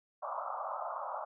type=band-pass noise; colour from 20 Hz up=white; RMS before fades=-39 dBFS; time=0.22-1.25 s; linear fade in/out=10 ms; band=560 to 1300 Hz; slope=96 dB/octave; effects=none